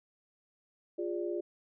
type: chord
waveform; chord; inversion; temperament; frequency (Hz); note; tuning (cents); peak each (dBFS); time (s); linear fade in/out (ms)
sine; D diminished; first; equal with one note detuned; 349.2 / 408.9 / 587.3; F4 / Ab4 / D5; 0 / -27 / 0; -34 / -38 / -40; 0.98-1.41; 10
effects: none